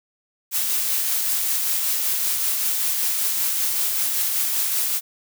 blue noise with tremolo, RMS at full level -21 dBFS, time 0.51-5.01 s, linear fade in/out 50 ms, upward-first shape triangle, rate 5.2 Hz, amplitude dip 30%, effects none

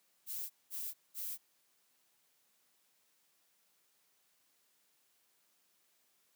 violet noise bursts, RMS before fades -41 dBFS, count 3, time 0.26-1.38 s, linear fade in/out 50 ms, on 240 ms, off 200 ms, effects white hiss -74 dBFS RMS until 6.35 s + high-pass 150 Hz 12 dB/octave

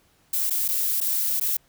violet noise with dropouts, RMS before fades -24 dBFS, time 0.33-1.57 s, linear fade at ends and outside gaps 5 ms, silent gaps 0.498-0.506 / 0.681-0.686 / 1.004-1.012 / 1.399-1.411 s, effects pink hiss -62 dBFS RMS until 1.68 s

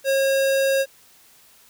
square tone, 542 Hz, C#5, 39 cents flat, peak -18 dBFS, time 0.04-0.86 s, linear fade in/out 50 ms, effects white hiss -53 dBFS RMS until 1.69 s

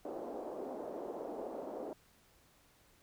white band-pass noise, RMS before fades -43 dBFS, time 0.05-1.93 s, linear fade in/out 2 ms, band 270 to 660 Hz, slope 24 dB/octave, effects pink hiss -67 dBFS RMS until 3.02 s

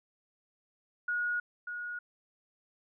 sine tone with echo, 1447 Hz, F#6, 39 cents flat, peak -29 dBFS, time 1.08-1.4 s, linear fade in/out 5 ms, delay 590 ms, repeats 1, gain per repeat -7 dB, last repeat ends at 1.99 s, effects none

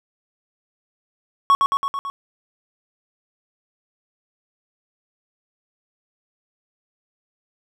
triangle tone with echo, 1108.7 Hz, C#6, in tune, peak -9 dBFS, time 1.5-1.55 s, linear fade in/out 0 ms, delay 110 ms, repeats 5, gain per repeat -3 dB, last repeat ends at 2.1 s, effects none

